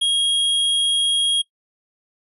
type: tone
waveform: square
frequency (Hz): 3275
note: G#7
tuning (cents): -25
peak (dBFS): -17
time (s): 0.01-1.42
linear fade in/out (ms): 10
effects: noise-tail reverb RT60 0.1 s tail -22 dB re dry + resampled to 32000 Hz